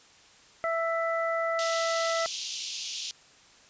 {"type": "harmonic tone", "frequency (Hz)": 662, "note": "E5", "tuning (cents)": 7, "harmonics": [1, 2, 3], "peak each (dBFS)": [-28, -31, -34], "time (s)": [0.64, 2.26], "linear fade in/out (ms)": 0}
{"type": "band-pass noise", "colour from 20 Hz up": "white", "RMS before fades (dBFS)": -36, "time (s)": [1.59, 3.11], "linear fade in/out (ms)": 0, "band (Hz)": [2700, 6600], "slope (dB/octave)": 48}
{"effects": ["white hiss -56 dBFS RMS until 3.69 s", "resampled to 16000 Hz"]}